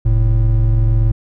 triangle tone pair together, 44.05 / 111 Hz, F1 / A2, +16 / +16 cents, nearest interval octave + major third, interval 1600 cents, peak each -11 dBFS, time 0.05-1.12 s, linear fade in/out 10 ms, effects none

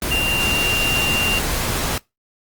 sine tone in noise, 2780 Hz, F7, 9 cents flat, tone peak -17 dBFS, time 0.11-1.39 s, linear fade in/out 2 ms, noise pink, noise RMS -22 dBFS, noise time 0.02-1.98 s, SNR +2 dB, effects noise-tail reverb RT60 0.2 s tail -23 dB re dry + Opus 24 kbps

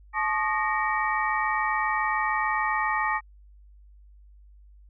sine tone cluster, 865 / 1091 / 1218 / 1863 / 2288 Hz, A5 / C#6 / D#6 / A#6 / D7, -30 / -28 / -37 / -2 / -46 cents, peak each -28 / -32 / -29 / -28 / -34 dBFS, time 0.13-3.21 s, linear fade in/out 50 ms, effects added 50 Hz sine -49 dBFS peak until 4.89 s

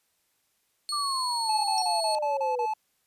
35% pulse tone, 4354 Hz, C#8, 32 cents flat, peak -28 dBFS, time 0.89-2.15 s, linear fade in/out 0 ms
sine exponential sweep, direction down, 1200 to 470.2 Hz, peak -28 dBFS, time 0.92-2.66 s, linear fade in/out 10 ms
triangle tone bursts, 867 Hz, A5, 26 cents flat, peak -24 dBFS, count 7, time 1.49-2.738 s, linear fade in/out 5 ms, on 150 ms, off 33 ms
sine tone with exponential decay, 5588 Hz, F8, in tune, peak -27 dBFS, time 1.78-1.9 s, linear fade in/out 0 ms, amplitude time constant 26 ms
effects white hiss -72 dBFS RMS until 3.06 s + resampled to 32000 Hz

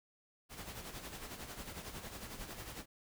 pink noise with tremolo, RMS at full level -45 dBFS, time 0.49-2.86 s, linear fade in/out 50 ms, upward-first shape sine, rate 11 Hz, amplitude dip 55%, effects none

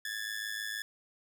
sawtooth ring-modulated tone, 1719 Hz, A6, 41 cents flat, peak -29 dBFS, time 0.05-0.82 s, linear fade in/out 0 ms, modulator 53.2 Hz, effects none

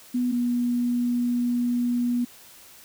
sine tone pair in turn, 246.9 / 242.4 Hz, B3 / B3, 0 / -32 cents, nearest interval unison, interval 32 cents, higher first, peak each -21 dBFS, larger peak neither, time 0.14-0.32 / 0.32-2.25 s, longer second, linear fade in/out 10 ms, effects white hiss -49 dBFS RMS until 2.84 s

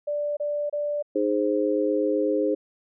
sine tone bursts, 587 Hz, D5, 1 cent flat, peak -24 dBFS, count 3, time 0.07-1.026 s, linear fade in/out 10 ms, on 300 ms, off 28 ms
sine chord, Ab major, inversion second, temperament equal with one note detuned, 307.6 / 415.3 / 523.3 Hz, Eb4 / Ab4 / C5, -20 / 0 / 0 cents, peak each -25 dBFS, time 1.15-2.55 s, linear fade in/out 10 ms
effects none

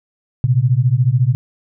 sine beating tone pair, 118.5 / 132.5 Hz, A#2 / C3, +29 / +22 cents, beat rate 14 Hz, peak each -14 dBFS, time 0.44-1.35 s, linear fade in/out 0 ms, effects none

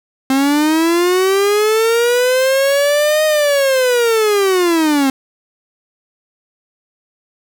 45% pulse linear two-way sweep, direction up then down, 263.2 to 622.3 to 263.2 Hz, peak -11 dBFS, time 0.3-5.1 s, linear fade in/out 2 ms, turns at 3.25 s, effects 8-bit

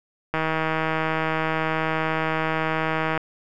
click train, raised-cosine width 0.5 ms, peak -9 dBFS, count 452, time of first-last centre 0.34-3.176 s, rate 159 Hz, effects none

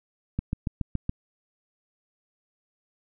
click train, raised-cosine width 5 ms, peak -14 dBFS, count 6, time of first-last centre 0.39-1.094 s, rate 7.1 Hz, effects none

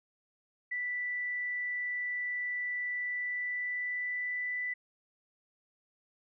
sine tone with pitch glide, 1973 to 1985.6 Hz, B6 to B6, -2 to +9 cents, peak -32 dBFS, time 0.71-4.74 s, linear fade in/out 10 ms, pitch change +11 cents, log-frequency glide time 2.94-4.6 s, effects none

